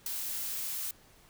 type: noise with ADSR envelope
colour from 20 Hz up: blue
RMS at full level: -31 dBFS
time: 0.06-0.91 s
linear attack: 4 ms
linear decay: 4 ms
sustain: -5 dB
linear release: 3 ms
effects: pink hiss -60 dBFS RMS until 1.29 s